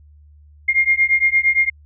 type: beating tone pair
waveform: sine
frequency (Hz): 2120 / 2128.7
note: C7 / C7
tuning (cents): +22 / +29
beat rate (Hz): 8.7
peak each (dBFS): -16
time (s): 0.68-1.7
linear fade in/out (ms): 10
effects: added 74 Hz sine -44 dBFS peak until 1.85 s